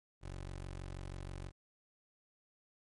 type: tone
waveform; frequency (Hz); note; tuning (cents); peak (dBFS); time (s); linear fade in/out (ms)
20% pulse; 46.25; F#1; 0; -38; 0.21-1.52; 50
effects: MP3 48 kbps